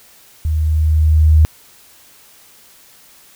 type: tone with level ramp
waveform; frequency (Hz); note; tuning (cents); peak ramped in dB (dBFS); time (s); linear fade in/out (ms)
sine; 77.78; D#2; 0; -14 to -5; 0.45-1.45; 0
effects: white hiss -46 dBFS RMS until 3.35 s